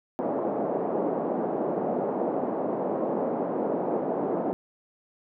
white band-pass noise, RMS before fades -28 dBFS, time 0.19-4.53 s, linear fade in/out 0 ms, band 200 to 700 Hz, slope 24 dB/octave, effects none

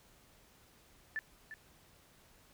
sine tone with echo, 1758 Hz, A6, 2 cents flat, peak -34 dBFS, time 1.16-1.19 s, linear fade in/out 0 ms, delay 350 ms, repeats 1, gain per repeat -10 dB, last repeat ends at 1.54 s, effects pink hiss -64 dBFS RMS until 2.53 s

